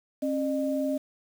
sine tone pair together, 270.4 / 606.4 Hz, C#4 / D#5, -43 / -45 cents, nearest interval octave + major second, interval 1398 cents, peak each -27 / -29 dBFS, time 0.22-0.98 s, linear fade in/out 10 ms, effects 8-bit

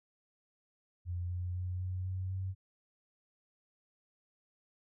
sine tone with pitch steps, 88.2 / 89.43 / 90.68 / 91.95 / 93.23 / 94.53 Hz, F2 / F2 / F#2 / F#2 / F#2 / F#2, +18 / +42 / -34 / -10 / +14 / +38 cents, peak -34 dBFS, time 1.05-2.55 s, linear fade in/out 50 ms, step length 250 ms, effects none

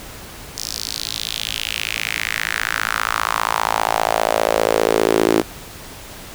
sawtooth tone with high-pass filter sweep, 55 Hz, A1, in tune, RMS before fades -20 dBFS, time 0.57-5.42 s, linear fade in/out 10 ms, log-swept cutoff 5400 to 330 Hz, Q 3.1, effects pink hiss -36 dBFS RMS until 6.34 s

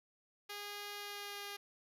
5% pulse tone with pitch glide, 410 to 405.5 Hz, G#4 to G#4, -22 to -41 cents, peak -32 dBFS, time 0.49-1.57 s, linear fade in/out 10 ms, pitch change -19 cents, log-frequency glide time 0.95-1.45 s, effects none

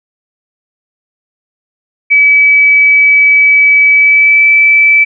sine tone with pitch glide, 2289 to 2312 Hz, D7 to D7, -45 to -28 cents, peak -3 dBFS, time 2.1-5.05 s, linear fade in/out 20 ms, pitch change +17 cents, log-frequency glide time 3.94-4.46 s, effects none

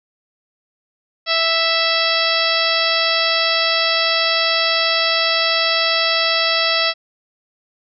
harmonic tone, 659.3 Hz, E5, in tune, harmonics 1 / 2 / 3 / 4 / 5 / 6 / 7 / 8, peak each -23 / -23 / -23 / -23 / -23 / -23 / -23 / -23 dBFS, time 1.26-6.94 s, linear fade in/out 50 ms, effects none

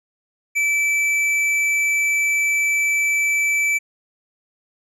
sine tone with hard clipping, 2316 Hz, D7, 25 cents flat, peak -18 dBFS, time 0.55-3.79 s, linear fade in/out 20 ms, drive 8 dB, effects none

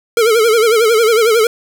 square tone with vibrato, 450 Hz, A4, 39 cents sharp, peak -9 dBFS, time 0.17-1.47 s, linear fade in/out 2 ms, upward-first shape sine, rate 11 Hz, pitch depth 100 cents each way, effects none

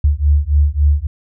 sine beating tone pair, 71.4 / 75 Hz, D2 / D2, -48 / +37 cents, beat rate 3.6 Hz, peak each -13 dBFS, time 0.04-1.07 s, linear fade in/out 5 ms, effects none

